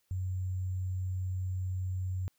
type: tone with sample-and-hold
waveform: sine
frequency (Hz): 92.5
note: F#2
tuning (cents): 0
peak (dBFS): -31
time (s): 0.11-2.28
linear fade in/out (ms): 0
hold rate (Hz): 7350
effects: white hiss -75 dBFS RMS until 2.38 s